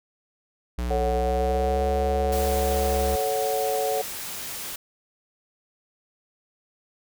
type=tone with pitch glide; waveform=square; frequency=60.6 to 69.21 Hz; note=B1 to C#2; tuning=-32 to -2 cents; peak=-26 dBFS; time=0.78-3.16 s; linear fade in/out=5 ms; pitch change=+230 cents; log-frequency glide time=1.08-1.86 s
type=chord; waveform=sine; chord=F# minor; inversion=first; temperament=equal; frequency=440 / 554.4 / 740 Hz; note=A4 / C#5 / F#5; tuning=0 / 0 / 0 cents; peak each=-27 dBFS; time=0.9-4.02 s; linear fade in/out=10 ms
type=noise; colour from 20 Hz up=white; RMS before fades=-34 dBFS; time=2.32-4.76 s; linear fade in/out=5 ms
effects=none